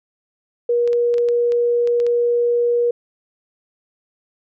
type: tone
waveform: sine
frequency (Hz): 477.8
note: A#4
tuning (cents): +43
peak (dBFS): -14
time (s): 0.69-2.91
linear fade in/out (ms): 5
type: clicks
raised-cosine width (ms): 0.2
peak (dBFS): -19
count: 9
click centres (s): 0.876 / 0.931 / 1.141 / 1.182 / 1.287 / 1.521 / 1.874 / 2.001 / 2.066
effects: none